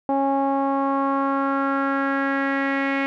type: tone with low-pass filter sweep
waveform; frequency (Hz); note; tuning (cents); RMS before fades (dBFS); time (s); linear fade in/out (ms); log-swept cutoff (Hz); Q
sawtooth; 274.3; C#4; -18; -22; 0.09-3.06; 0; 790 to 2200; 3.9
effects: none